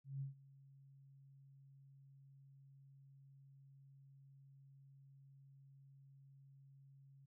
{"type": "tone with ADSR envelope", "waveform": "sine", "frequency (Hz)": 137, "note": "C#3", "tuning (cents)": -20, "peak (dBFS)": -40, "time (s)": [0.04, 7.26], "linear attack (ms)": 170, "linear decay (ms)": 130, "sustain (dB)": -21, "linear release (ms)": 11, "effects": []}